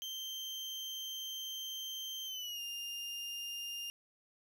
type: tone with pitch glide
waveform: 35% pulse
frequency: 3136 to 2810 Hz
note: G7 to F7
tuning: 0 to +10 cents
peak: -38 dBFS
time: 0.02-3.9 s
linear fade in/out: 0 ms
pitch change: -190 cents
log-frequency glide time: 2.25-2.61 s
effects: 11-bit